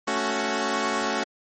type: chord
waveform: 10% pulse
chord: F# minor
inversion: first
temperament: equal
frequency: 220 / 277.2 / 370 Hz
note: A3 / C#4 / F#4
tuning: 0 / 0 / 0 cents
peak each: -20 dBFS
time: 0.07-1.24 s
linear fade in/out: 10 ms
effects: MP3 32 kbps